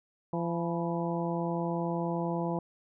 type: harmonic tone with a mistuned harmonic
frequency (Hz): 170.2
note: F3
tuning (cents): -44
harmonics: 1 / 2 / 3 / 4 / 5 / 6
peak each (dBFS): -32 / -35 / -37 / -38 / -39 / -40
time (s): 0.33-2.59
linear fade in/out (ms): 2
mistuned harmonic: 6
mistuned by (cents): -64
effects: none